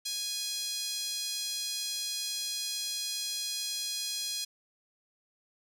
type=tone with high-pass filter; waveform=5% pulse; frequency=830.6 Hz; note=G#5; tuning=in tune; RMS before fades=-35 dBFS; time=0.05-4.45 s; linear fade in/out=10 ms; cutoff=3800 Hz; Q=2.3; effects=none